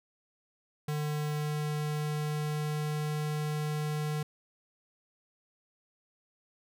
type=tone with pitch glide; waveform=square; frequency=150 to 151.13 Hz; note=D3 to D3; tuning=+37 to +50 cents; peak=-31 dBFS; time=0.88-4.23 s; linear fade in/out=5 ms; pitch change=+13 cents; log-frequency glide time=1.22-3.15 s; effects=none